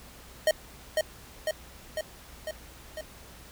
square tone with echo, 622.3 Hz, D#5, in tune, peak -20 dBFS, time 0.47-0.51 s, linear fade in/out 2 ms, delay 500 ms, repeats 5, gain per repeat -3 dB, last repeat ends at 3.01 s, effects added 60 Hz sine -53 dBFS peak until 3.51 s + pink hiss -50 dBFS RMS until 3.51 s

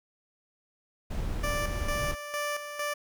brown noise, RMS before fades -32 dBFS, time 1.1-2.15 s, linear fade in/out 10 ms
15% pulse tone with tremolo, 587.3 Hz, D5, in tune, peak -23 dBFS, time 1.43-2.94 s, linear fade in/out 10 ms, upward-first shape square, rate 2.2 Hz, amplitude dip 60%
effects none

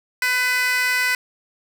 15% pulse tone with high-pass filter, 501 Hz, B4, 25 cents sharp, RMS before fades -20 dBFS, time 0.22-1.15 s, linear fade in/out 2 ms, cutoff 1900 Hz, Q 2.1, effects none

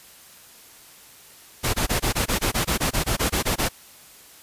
pink noise bursts, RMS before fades -22 dBFS, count 16, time 1.63-3.69 s, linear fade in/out 20 ms, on 110 ms, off 20 ms, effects white hiss -48 dBFS RMS until 4.42 s + resampled to 32000 Hz

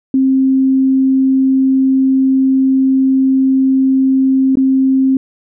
sine tone with dropouts, 265.2 Hz, C4, 23 cents sharp, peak -8 dBFS, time 0.14-5.17 s, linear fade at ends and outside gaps 2 ms, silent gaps 4.555-4.571 s, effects none

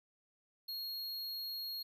square tone, 4287 Hz, C8, 41 cents sharp, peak -40 dBFS, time 0.68-1.83 s, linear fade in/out 10 ms, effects none

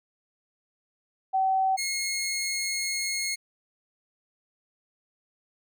sine / 15% pulse tone pair in turn, 764 / 2161 Hz, G5 / C#7, -45 / -45 cents, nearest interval octave + tritone, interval 1800 cents, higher second, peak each -21 dBFS, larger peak neither, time 1.33-1.77 / 1.77-3.36 s, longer second, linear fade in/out 20 ms, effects none

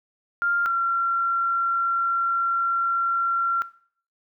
sine tone pair in turn, 1396.9 / 1368.2 Hz, F6 / F6, 0 / -36 cents, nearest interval unison, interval 36 cents, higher first, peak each -20 dBFS, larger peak neither, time 0.42-0.66 / 0.66-3.62 s, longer second, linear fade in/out 0 ms, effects noise-tail reverb RT60 0.5 s tail -17 dB re dry

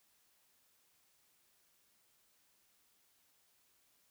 silence, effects white hiss -73 dBFS RMS until 4.1 s

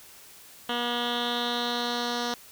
10% pulse tone with low-pass filter sweep, 240.3 Hz, B3, 47 cents flat, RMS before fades -29 dBFS, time 0.69-2.34 s, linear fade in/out 2 ms, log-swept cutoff 3000 to 4900 Hz, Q 4.4, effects white hiss -50 dBFS RMS until 2.51 s

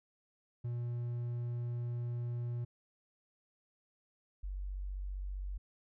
triangle / sine tone pair in turn, 120 / 47.62 Hz, B2 / G1, -49 / -49 cents, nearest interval octave + major third, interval 1600 cents, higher first, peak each -33 / -37 dBFS, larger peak first, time 0.64-2.65 / 4.43-5.58 s, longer first, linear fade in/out 10 ms, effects none

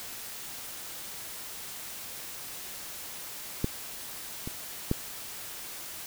clicks, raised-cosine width 3 ms, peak -13 / -22 / -12 dBFS, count 3, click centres 3.644 / 4.475 / 4.914 s, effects white hiss -41 dBFS RMS until 6.06 s

